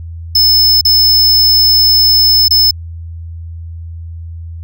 square tone with dropouts, 5230 Hz, E8, 15 cents flat, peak -6 dBFS, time 0.35-2.71 s, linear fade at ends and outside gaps 5 ms, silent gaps 0.812-0.85 / 2.483-2.507 s, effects added 83 Hz sine -23 dBFS peak until 4.63 s

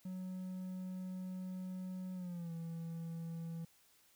triangle tone with pitch glide, 185 to 165.77 Hz, F#3 to E3, 0 to +10 cents, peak -39 dBFS, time 0.05-3.65 s, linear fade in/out 5 ms, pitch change -190 cents, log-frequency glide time 2.14-2.52 s, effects white hiss -69 dBFS RMS until 4.15 s

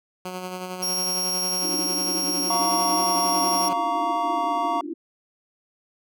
10% pulse tone with tremolo, 183.2 Hz, F#3, 17 cents flat, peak -21 dBFS, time 0.25-3.73 s, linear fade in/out 2 ms, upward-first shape sine, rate 11 Hz, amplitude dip 40%
sawtooth tone, 5588 Hz, F8, in tune, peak -21 dBFS, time 0.82-3.69 s, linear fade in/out 10 ms
white band-pass noise, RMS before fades -33 dBFS, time 1.62-4.94 s, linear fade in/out 10 ms, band 280 to 340 Hz, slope 96 dB/octave
triangle chord, Bb minor, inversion second, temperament equal with one note detuned, 698.5 / 932.3 / 1130.1 Hz, F5 / Bb5 / Db6, 0 / 0 / +33 cents, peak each -24 / -24 / -25 dBFS, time 2.5-4.81 s, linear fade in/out 2 ms
effects none

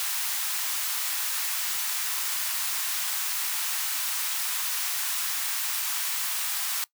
white high-pass noise, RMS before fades -29 dBFS, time 0-6.84 s, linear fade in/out 0 ms, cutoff 880 Hz, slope 24 dB/octave, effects noise-tail reverb RT60 0.1 s tail -20 dB re dry

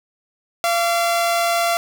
sawtooth tone pair together, 685 / 1153.3 Hz, F5 / D6, -34 / -32 cents, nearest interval major sixth, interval 902 cents, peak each -13 / -24 dBFS, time 0.64-1.77 s, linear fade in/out 0 ms, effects none

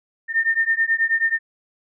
sine beating tone pair, 1810 / 1819.3 Hz, A6 / A#6, +48 / -43 cents, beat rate 9.3 Hz, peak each -20 dBFS, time 0.28-1.39 s, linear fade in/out 50 ms, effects none

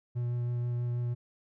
triangle tone with vibrato, 120.9 Hz, B2, 36 cents flat, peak -27 dBFS, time 0.15-1.15 s, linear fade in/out 20 ms, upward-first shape triangle, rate 6.2 Hz, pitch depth 12 cents each way, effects none

